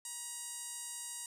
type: tone with band-pass filter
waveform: sawtooth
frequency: 954 Hz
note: A#5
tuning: 40 cents sharp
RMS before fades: -44 dBFS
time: 0.05-1.26 s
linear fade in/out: 2 ms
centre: 8500 Hz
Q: 3.4
effects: none